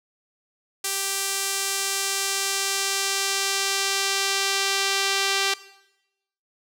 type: tone with band-pass filter sweep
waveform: sawtooth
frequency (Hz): 392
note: G4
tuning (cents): 0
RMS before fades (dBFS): -25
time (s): 0.84-5.54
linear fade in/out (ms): 5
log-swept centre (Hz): 9000 to 4200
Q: 0.91
effects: noise-tail reverb RT60 0.9 s tail -17 dB re dry